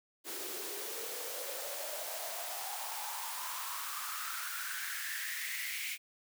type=noise with high-pass filter sweep; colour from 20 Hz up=white; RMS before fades=-40 dBFS; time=0.24-5.98 s; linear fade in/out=50 ms; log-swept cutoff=340 to 2300 Hz; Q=6.4; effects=none